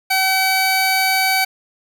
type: tone pair together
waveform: 30% pulse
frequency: 761 / 2283 Hz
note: F#5 / D7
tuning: +48 / -50 cents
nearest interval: octave + perfect fifth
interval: 1902 cents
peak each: -15 dBFS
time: 0.1-1.45 s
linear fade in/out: 10 ms
effects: none